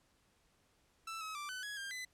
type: tone with pitch steps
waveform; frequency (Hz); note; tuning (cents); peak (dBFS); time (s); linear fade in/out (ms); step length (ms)
sawtooth; 1326 / 1281 / 1175 / 1508 / 1672 / 1599 / 2012; E6 / E6 / D6 / F#6 / G#6 / G6 / B6; +10 / -50 / +1 / +32 / +11 / +34 / +32; -38; 1.07-2.05; 5; 140
effects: pink hiss -73 dBFS RMS until 2.13 s + low-pass 11000 Hz 12 dB/octave